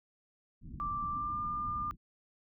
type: low-pass noise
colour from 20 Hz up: pink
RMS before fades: -45 dBFS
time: 0.61-1.97 s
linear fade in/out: 50 ms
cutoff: 290 Hz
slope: 48 dB/octave
type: tone with pitch glide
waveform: sine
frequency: 1174.7 to 1201.5 Hz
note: D6 to D6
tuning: 0 to +39 cents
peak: -33 dBFS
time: 0.8-1.91 s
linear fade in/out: 0 ms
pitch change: +39 cents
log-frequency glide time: 1.1-1.39 s
effects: none